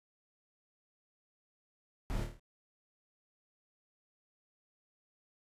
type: noise with echo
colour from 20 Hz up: brown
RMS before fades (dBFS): -36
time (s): 2.1-2.24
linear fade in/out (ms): 0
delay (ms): 26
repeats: 6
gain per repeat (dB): -4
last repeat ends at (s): 2.396
effects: resampled to 32000 Hz